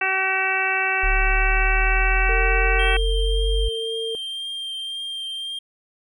harmonic tone, 380.9 Hz, G4, 50 cents flat, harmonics 1 / 2 / 3 / 4 / 5 / 6 / 7, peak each -32 / -27 / -31 / -25 / -27 / -27 / -24 dBFS, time 0.01-2.97 s, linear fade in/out 5 ms
sine exponential sweep, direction up, 35.09 to 49 Hz, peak -18 dBFS, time 1.03-3.69 s, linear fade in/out 10 ms
sine tone, 452.4 Hz, A4, 48 cents sharp, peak -26 dBFS, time 2.29-4.15 s, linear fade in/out 0 ms
triangle tone with vibrato, 3179 Hz, G7, 24 cents sharp, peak -26 dBFS, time 2.79-5.59 s, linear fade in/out 5 ms, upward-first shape triangle, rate 1.9 Hz, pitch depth 15 cents each way
effects none

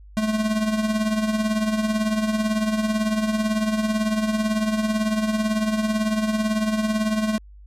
square tone with tremolo, 216.2 Hz, A3, 30 cents flat, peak -18 dBFS, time 0.17-7.38 s, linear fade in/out 0 ms, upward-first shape triangle, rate 18 Hz, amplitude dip 65%, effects added 50 Hz sine -42 dBFS peak until 7.66 s + low-pass 11000 Hz 12 dB/octave

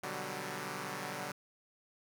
5% pulse chord, G major seventh, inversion first, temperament equal, 123.47 / 146.83 / 185 / 196 Hz, B2 / D3 / F#3 / G3, 0 / 0 / 0 / 0 cents, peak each -35 / -32 / -32 / -33 dBFS, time 0.03-1.32 s, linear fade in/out 5 ms, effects none

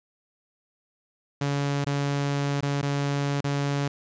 sawtooth tone with dropouts, 141.8 Hz, C#3, 40 cents sharp, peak -20 dBFS, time 1.41-3.88 s, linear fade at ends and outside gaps 5 ms, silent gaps 1.845-1.865 / 2.608-2.626 / 2.816-2.827 / 3.408-3.442 s, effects resampled to 16000 Hz + 9-bit

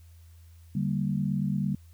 sine chord, G minor, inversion second, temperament equal, 146.83 / 196 / 233.1 Hz, D3 / G3 / Bb3, 0 / 0 / 0 cents, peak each -29 / -28 / -34 dBFS, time 0.75-1.75 s, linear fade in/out 5 ms, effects added 83 Hz sine -49 dBFS peak until 1.93 s + white hiss -65 dBFS RMS until 1.93 s

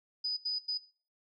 sine tone bursts at uneven times, 4978 Hz, D#8, in tune, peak -30 dBFS, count 3, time 0.24-0.37 / 0.45-0.59 / 0.68-0.78 s, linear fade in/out 10 ms, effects noise-tail reverb RT60 0.4 s tail -19 dB re dry

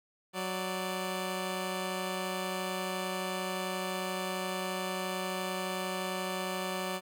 10% pulse tone pair together, 185.29 / 587.3 Hz, F#3 / D5, +3 / 0 cents, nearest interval octave + minor sixth, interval 1997 cents, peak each -26 / -30 dBFS, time 0.33-7.01 s, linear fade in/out 50 ms, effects none

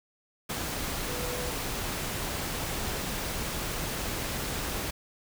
sine tone in noise, 493.9 Hz, B4, in tune, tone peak -37 dBFS, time 1.08-1.51 s, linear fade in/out 10 ms, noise pink, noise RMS -33 dBFS, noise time 0.49-4.91 s, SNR -7 dB, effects none

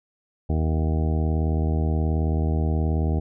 harmonic tone, 78.7 Hz, D#2, 20 cents sharp, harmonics 1 / 2 / 3 / 4 / 5 / 6 / 8 / 9 / 10, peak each -21 / -27 / -31 / -33 / -35 / -37 / -39 / -40 / -41 dBFS, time 0.49-3.2 s, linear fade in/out 10 ms, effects none

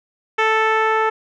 10% pulse tone with low-pass filter sweep, 440 Hz, A4, in tune, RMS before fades -17 dBFS, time 0.38-1.1 s, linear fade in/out 10 ms, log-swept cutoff 2600 to 1400 Hz, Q 0.98, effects none

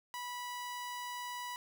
sawtooth tone, 981 Hz, B5, 12 cents flat, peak -36 dBFS, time 0.14-1.56 s, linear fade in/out 0 ms, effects none

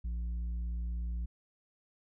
sine tone with tanh clipping, 58.27 Hz, A#1, in tune, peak -34 dBFS, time 0.04-1.26 s, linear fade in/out 10 ms, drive 5 dB, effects none

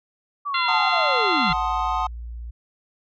sine linear sweep, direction down, 1174.7 to 137.5 Hz, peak -24 dBFS, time 0.45-1.54 s, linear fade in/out 20 ms
harmonic tone, 687 Hz, F5, 29 cents flat, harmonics 2 / 3 / 4 / 5 / 6, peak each -25 / -27 / -28 / -29 / -30 dBFS, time 0.54-1.53 s, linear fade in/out 5 ms
triangle chord, F# diminished seventh, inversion none, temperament equal, 740 / 880 / 1046.5 / 1244.5 Hz, F#5 / A5 / C6 / Eb6, 0 / 0 / 0 / 0 cents, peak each -25 dBFS, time 0.68-2.07 s, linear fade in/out 5 ms
sine tone, 58.27 Hz, A#1, in tune, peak -31 dBFS, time 1.49-2.51 s, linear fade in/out 10 ms
effects resampled to 16000 Hz

